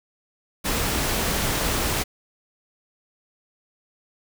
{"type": "noise", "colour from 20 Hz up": "pink", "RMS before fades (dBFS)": -24, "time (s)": [0.64, 2.04], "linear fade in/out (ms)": 20, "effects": []}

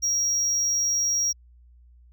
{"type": "tone", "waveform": "triangle", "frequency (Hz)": 5650, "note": "F8", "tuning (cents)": 19, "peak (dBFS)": -20, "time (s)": [0.02, 1.33], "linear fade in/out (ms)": 20, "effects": ["added 60 Hz sine -50 dBFS peak until 2.12 s"]}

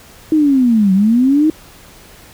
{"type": "linear two-way sweep", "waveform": "sine", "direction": "down then up", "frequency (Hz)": [319.4, 185, 319.4], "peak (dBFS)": -8, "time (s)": [0.32, 1.5], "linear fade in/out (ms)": 2, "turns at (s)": 0.93, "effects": ["pink hiss -41 dBFS RMS until 2.33 s"]}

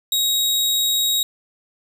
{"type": "tone", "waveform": "sawtooth", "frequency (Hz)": 3795, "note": "A#7", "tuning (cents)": 30, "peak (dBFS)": -14, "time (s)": [0.12, 1.23], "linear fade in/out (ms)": 2, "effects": []}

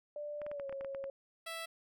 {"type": "tone with pitch glide", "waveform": "sine", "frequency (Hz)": [590, 547.3], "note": ["D5", "C#5"], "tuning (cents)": [8, -22], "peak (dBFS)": -39, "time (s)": [0.16, 1.1], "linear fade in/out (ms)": 2, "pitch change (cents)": -130, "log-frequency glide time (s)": [0.5, 0.67]}
{"type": "clicks", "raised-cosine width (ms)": 0.5, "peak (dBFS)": -33, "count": 10, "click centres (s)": [0.417, 0.465, 0.515, 0.598, 0.695, 0.726, 0.81, 0.847, 0.948, 1.041]}
{"type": "tone", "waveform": "10% pulse", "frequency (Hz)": 659.3, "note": "E5", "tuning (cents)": 0, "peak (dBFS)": -32, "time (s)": [1.46, 1.66], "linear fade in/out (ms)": 10}
{"effects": []}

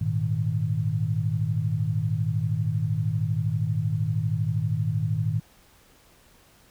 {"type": "chord", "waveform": "sine", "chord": "Ab suspended second", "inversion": "none", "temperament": "equal", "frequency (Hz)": [103.83, 116.54, 155.56], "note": ["Ab2", "Bb2", "Eb3"], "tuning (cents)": [0, 0, 0], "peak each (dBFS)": -27, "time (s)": [0.01, 5.4], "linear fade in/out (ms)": 5, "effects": ["pink hiss -57 dBFS RMS until 6.7 s"]}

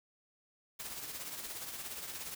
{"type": "noise with tremolo", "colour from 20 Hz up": "white", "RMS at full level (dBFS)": -41, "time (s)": [0.79, 2.35], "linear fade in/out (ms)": 10, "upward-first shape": "triangle", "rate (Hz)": 17, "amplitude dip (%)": 55, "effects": []}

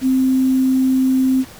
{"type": "tone with quantisation", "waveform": "sine", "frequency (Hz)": 261.2, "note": "C4", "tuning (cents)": -3, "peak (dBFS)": -12, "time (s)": [0.01, 1.45], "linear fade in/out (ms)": 50, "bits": 6, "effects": ["pink hiss -40 dBFS RMS until 1.59 s"]}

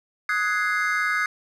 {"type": "chord", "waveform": "triangle", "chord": "Ab dominant seventh", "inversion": "second", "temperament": "equal with one note detuned", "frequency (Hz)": [1255.3, 1480, 1661.2, 2093], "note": ["Eb6", "Gb6", "Ab6", "C7"], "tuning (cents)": [15, 0, 0, 0], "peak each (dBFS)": -25, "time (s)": [0.29, 1.26], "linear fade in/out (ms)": 2, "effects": []}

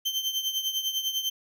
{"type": "tone with tremolo", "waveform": "35% pulse", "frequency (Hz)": 3111, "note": "G7", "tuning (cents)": -14, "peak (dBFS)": -22, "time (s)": [0.05, 1.3], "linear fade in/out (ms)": 10, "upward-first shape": "triangle", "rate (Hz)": 10, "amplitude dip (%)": 75, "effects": []}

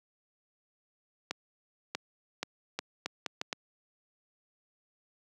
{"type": "accelerating click train", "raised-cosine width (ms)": 0.2, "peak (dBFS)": -15, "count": 8, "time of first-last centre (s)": [1.31, 3.528], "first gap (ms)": 640, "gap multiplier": 0.75, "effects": ["high-pass 200 Hz 12 dB/octave"]}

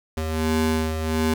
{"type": "ring-modulated tone", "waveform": "25% pulse", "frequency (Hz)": 158.8, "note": "D#3", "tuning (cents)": 36, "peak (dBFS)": -14, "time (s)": [0.17, 1.34], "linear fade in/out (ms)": 5, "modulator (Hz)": 78.7, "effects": []}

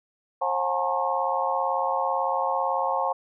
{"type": "tone cluster", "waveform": "sine", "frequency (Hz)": [536, 722, 836, 914, 1081], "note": ["C5", "F#5", "G#5", "A#5", "C#6"], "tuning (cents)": [42, -43, 11, -34, -44], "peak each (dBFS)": -29, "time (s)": [0.41, 3.13], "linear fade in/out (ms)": 10, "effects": []}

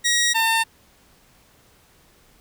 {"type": "tone pair in turn", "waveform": "15% pulse", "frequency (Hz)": [1900, 902.4], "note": ["A#6", "A5"], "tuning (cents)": [33, 44], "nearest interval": "octave + minor second", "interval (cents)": 1289, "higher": "first", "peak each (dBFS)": -11, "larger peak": "neither", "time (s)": [[0.04, 0.34], [0.34, 0.64]], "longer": "neither", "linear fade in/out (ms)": 20, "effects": ["pink hiss -56 dBFS RMS until 2.4 s"]}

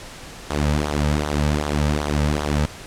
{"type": "tone with flanger", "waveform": "sawtooth", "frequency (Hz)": 74.2, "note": "D2", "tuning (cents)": 18, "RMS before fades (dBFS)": -21, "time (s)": [0.5, 2.66], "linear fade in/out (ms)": 5, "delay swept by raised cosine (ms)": [0.39, 2.89], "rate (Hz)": 2.6, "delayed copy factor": -0.7, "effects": ["pink hiss -38 dBFS RMS until 2.86 s", "low-pass 9000 Hz 12 dB/octave"]}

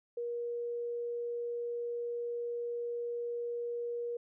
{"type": "tone", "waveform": "sine", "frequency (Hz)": 475.5, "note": "A#4", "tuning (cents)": 34, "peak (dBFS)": -34, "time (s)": [0.17, 4.17], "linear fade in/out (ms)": 5, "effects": []}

